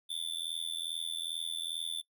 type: tone with amplitude modulation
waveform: square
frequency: 3520 Hz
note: A7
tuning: in tune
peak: -31 dBFS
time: 0.09-2.02 s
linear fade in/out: 20 ms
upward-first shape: sine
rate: 82.4 Hz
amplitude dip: 95%
effects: noise-tail reverb RT60 0.1 s tail -21 dB re dry